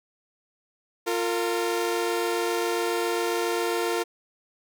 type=tone pair together; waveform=sawtooth; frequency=349.7 / 457.2 Hz; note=F4 / A#4; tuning=+2 / -34 cents; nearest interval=perfect fourth; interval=464 cents; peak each=-23 dBFS; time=1.06-4.04 s; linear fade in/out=20 ms; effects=none